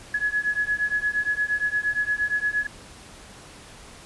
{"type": "beating tone pair", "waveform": "sine", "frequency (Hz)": [1687, 1695.6], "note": ["G#6", "G#6"], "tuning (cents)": [27, 35], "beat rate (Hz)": 8.6, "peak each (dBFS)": -25, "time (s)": [0.14, 2.67], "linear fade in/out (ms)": 5, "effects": ["pink hiss -45 dBFS RMS until 4.05 s", "resampled to 24000 Hz"]}